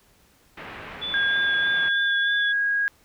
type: low-pass noise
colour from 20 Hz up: white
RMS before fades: -39 dBFS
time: 0.57-1.89 s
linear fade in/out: 5 ms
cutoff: 2400 Hz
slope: 24 dB/octave
type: tone with vibrato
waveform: sine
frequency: 3443 Hz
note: A7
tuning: 38 cents flat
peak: -27 dBFS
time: 1.01-2.53 s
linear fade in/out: 20 ms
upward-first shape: sine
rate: 3.2 Hz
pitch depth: 19 cents each way
type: tone with pitch glide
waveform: sine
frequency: 1615 to 1642.3 Hz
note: G#6 to G#6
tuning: -49 to -20 cents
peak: -20 dBFS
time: 1.14-2.88 s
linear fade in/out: 0 ms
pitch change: +29 cents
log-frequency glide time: 2.22-2.35 s
effects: pink hiss -59 dBFS RMS until 3.04 s